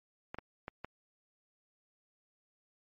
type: clicks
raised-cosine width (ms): 0.5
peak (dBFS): -25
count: 4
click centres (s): 0.345 / 0.386 / 0.681 / 0.846
effects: MP3 32 kbps